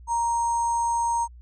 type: tone with sample-and-hold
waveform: sine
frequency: 935 Hz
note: A#5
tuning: 5 cents sharp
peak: -21 dBFS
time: 0.07-1.28 s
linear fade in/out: 50 ms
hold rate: 7350 Hz
effects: added 60 Hz sine -43 dBFS peak until 1.41 s + resampled to 22050 Hz